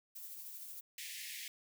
violet noise with tremolo, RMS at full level -47 dBFS, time 0.15-0.81 s, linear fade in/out 10 ms, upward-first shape triangle, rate 13 Hz, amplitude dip 35%
pink high-pass noise, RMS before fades -46 dBFS, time 0.98-1.48 s, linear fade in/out 2 ms, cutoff 1800 Hz, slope 96 dB/octave
effects none

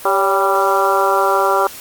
harmonic tone with a mistuned harmonic, 196 Hz, G3, in tune, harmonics 2 / 3 / 4 / 5 / 6 / 7, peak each -19 / -19 / -19 / -19 / -19 / -19 dBFS, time 0.05-1.67 s, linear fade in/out 2 ms, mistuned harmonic 3, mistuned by -53 cents, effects white hiss -34 dBFS RMS until 1.8 s + Opus 32 kbps

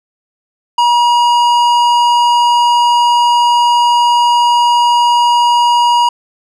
triangle tone with tanh clipping, 957 Hz, A#5, 45 cents sharp, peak -9 dBFS, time 0.78-6.09 s, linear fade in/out 5 ms, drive 17 dB, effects none

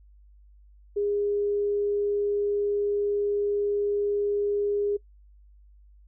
sine tone, 409 Hz, G#4, 26 cents flat, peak -23 dBFS, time 0.96-4.97 s, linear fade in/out 10 ms, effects noise-tail reverb RT60 0.1 s tail -22 dB re dry + added 50 Hz sine -51 dBFS peak until 6.07 s

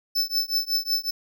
square tone with tremolo, 5274 Hz, E8, in tune, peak -19 dBFS, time 0.15-1.11 s, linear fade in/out 10 ms, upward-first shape triangle, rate 5.4 Hz, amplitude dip 100%, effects none

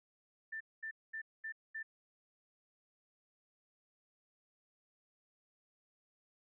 sine tone bursts, 1778 Hz, A6, 18 cents sharp, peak -40 dBFS, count 5, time 0.52-1.83 s, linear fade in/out 10 ms, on 86 ms, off 220 ms, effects none

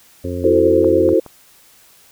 harmonic tone, 88.9 Hz, F2, 31 cents sharp, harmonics 1 / 2 / 3 / 4 / 5 / 6, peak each -25 / -34 / -26 / -30 / -29 / -29 dBFS, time 0.24-1.14 s, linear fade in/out 5 ms
sine chord, F# half-diminished seventh, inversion third, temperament equal with one note detuned, 329.6 / 370 / 443.6 / 523.3 Hz, E4 / F#4 / A4 / C5, 0 / 0 / +14 / 0 cents, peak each -16 dBFS, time 0.44-1.2 s, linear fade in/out 5 ms
clicks, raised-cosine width 1 ms, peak -17 / -16 / -21 dBFS, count 3, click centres 0.845 / 1.09 / 1.263 s
effects white hiss -49 dBFS RMS until 2.11 s

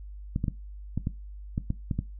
clicks, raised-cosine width 5 ms, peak -15 dBFS, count 9, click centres 0.361 / 0.441 / 0.482 / 0.976 / 1.071 / 1.579 / 1.704 / 1.912 / 1.99 s, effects noise-tail reverb RT60 0.2 s tail -17 dB re dry + added 50 Hz sine -39 dBFS peak until 2.19 s

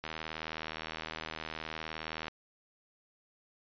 click train, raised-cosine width 0.3 ms, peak -22 dBFS, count 179, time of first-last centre 0.04-2.282 s, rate 79.4 Hz, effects resampled to 11025 Hz

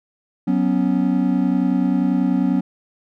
triangle chord, F# suspended fourth, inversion none, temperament equal, 185 / 246.9 / 277.2 Hz, F#3 / B3 / C#4, 0 / 0 / 0 cents, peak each -18 dBFS, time 0.47-2.61 s, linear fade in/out 10 ms, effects none

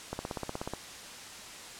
click train, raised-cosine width 1 ms, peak -20 dBFS, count 11, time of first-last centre 0.13-0.736 s, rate 16.5 Hz, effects white hiss -45 dBFS RMS until 1.79 s + low-pass 8000 Hz 12 dB/octave

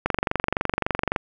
click train, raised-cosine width 0.5 ms, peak -6 dBFS, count 27, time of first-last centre 0.06-1.162 s, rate 23.6 Hz, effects none

